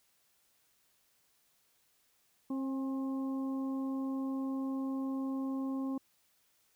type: harmonic tone with a mistuned harmonic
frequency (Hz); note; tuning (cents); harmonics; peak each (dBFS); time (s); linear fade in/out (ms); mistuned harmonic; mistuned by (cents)
267.3; C4; +37; 1 / 2 / 3 / 4; -33 / -47 / -52 / -49; 2.5-5.98; 5; 3; +26
effects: white hiss -72 dBFS RMS until 6.75 s

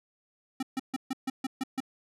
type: tone bursts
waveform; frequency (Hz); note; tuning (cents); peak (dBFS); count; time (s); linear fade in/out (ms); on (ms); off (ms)
square; 263.1; C4; +10; -29; 8; 0.6-1.804; 5; 28; 140
effects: low-pass 12000 Hz 12 dB/octave

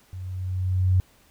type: tone with level ramp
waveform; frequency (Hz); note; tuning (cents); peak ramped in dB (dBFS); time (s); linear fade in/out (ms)
sine; 92.5; F#2; 0; -33 to -15; 0.13-1; 0
effects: pink hiss -58 dBFS RMS until 1.3 s

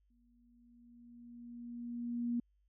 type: tone with exponential growth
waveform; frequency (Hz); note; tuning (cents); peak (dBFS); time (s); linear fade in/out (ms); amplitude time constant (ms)
sine; 238.4; A#3; +39; -31; 0.1-2.4; 5; 500
effects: added 50 Hz sine -70 dBFS peak until 2.68 s

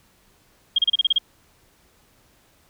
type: tone bursts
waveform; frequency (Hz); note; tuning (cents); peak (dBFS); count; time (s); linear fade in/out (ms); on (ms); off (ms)
sine; 3235; G#7; -46; -14; 8; 0.76-1.184; 5; 25; 32
effects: pink hiss -59 dBFS RMS until 2.69 s

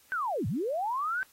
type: linear two-way sweep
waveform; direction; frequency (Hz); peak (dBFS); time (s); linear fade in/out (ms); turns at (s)
sine; down then up; 1568 to 88 to 1568; -28; 0.12-1.23; 0; 0.47
effects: white hiss -61 dBFS RMS until 1.32 s + AAC 48 kbps

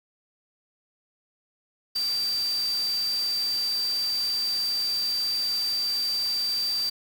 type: tone in noise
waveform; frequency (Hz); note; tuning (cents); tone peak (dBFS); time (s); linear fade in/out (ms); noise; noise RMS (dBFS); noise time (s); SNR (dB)
sine; 4672; D8; -10; -24; 1.95-6.9; 10; white; -39; 1.95-6.9; +12
effects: none

